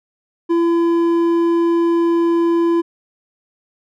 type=tone with hard clipping; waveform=sine; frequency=337.6 Hz; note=E4; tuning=41 cents sharp; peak=-14 dBFS; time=0.49-2.82 s; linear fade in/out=20 ms; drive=6 dB; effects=none